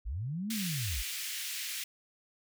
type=linear two-way sweep; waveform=sine; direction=up then down; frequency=43.58 to 228.7 to 43.58 Hz; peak=-33 dBFS; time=0.05-1.03 s; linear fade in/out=20 ms; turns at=0.52 s
type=high-pass noise; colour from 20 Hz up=pink; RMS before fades=-38 dBFS; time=0.5-1.84 s; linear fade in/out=5 ms; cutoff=2100 Hz; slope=24 dB/octave
effects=none